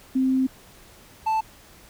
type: tone pair in turn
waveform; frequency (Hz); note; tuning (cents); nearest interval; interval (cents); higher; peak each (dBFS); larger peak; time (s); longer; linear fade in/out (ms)
sine / triangle; 261.6 / 879.9; C4 / A5; 0 / 0; octave + major sixth; 2100; second; -18; neither; 0.15-0.47 / 1.26-1.41; first; 10
effects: pink hiss -50 dBFS RMS until 1.89 s